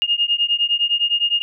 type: beating tone pair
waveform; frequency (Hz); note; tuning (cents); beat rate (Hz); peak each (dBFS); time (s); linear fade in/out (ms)
sine; 2835 / 2844.8; F7 / F7; +25 / +31; 9.8; -19; 0.02-1.42; 0
effects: none